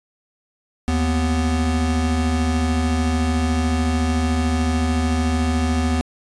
square tone pair together, 78.08 / 247.9 Hz, D#2 / B3, +7 / +7 cents, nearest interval octave + minor sixth, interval 2000 cents, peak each -20 / -22 dBFS, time 0.88-6.01 s, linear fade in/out 0 ms, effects resampled to 22050 Hz

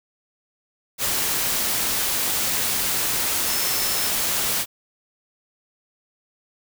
sine tone in noise, 5274 Hz, E8, in tune, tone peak -30 dBFS, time 3.46-4.11 s, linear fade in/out 50 ms, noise white, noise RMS -23 dBFS, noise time 0.98-4.66 s, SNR -10 dB, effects none

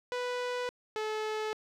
sawtooth tone pair in turn, 493.9 / 431.8 Hz, B4 / A4, 0 / -33 cents, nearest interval major second, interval 233 cents, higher first, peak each -28 dBFS, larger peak neither, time 0.12-0.69 / 0.96-1.53 s, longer neither, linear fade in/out 0 ms, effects low-pass 5000 Hz 12 dB/octave + 11-bit

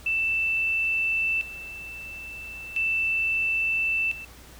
sine tone with tremolo, 2658 Hz, E7, 14 cents sharp, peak -22 dBFS, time 0.06-4.25 s, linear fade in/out 5 ms, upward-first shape square, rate 0.37 Hz, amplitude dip 80%, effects added 60 Hz sine -48 dBFS peak until 4.59 s + pink hiss -49 dBFS RMS until 4.59 s

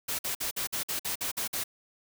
white noise bursts, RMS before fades -32 dBFS, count 10, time 0.08-1.639 s, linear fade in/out 10 ms, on 110 ms, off 51 ms, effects none

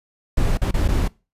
brown noise with dropouts, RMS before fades -18 dBFS, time 0.37-1.08 s, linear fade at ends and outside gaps 5 ms, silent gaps 0.574-0.616 / 0.711-0.74 / 0.879-0.886 s, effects noise-tail reverb RT60 0.3 s tail -23 dB re dry + resampled to 32000 Hz

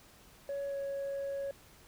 sine tone with pitch glide, 560 to 554.5 Hz, C#5 to C#5, +18 to 0 cents, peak -32 dBFS, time 0.49-1.51 s, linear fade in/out 2 ms, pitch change -18 cents, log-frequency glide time 0.67-0.78 s, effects tanh soft clip ceiling -33 dBFS + pink hiss -59 dBFS RMS until 1.87 s

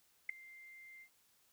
sine tone with ADSR envelope, 2093 Hz, C7, in tune, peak -29 dBFS, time 0.29-1.09 s, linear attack 5 ms, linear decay 3 ms, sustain -24 dB, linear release 75 ms, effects white hiss -72 dBFS RMS until 1.52 s

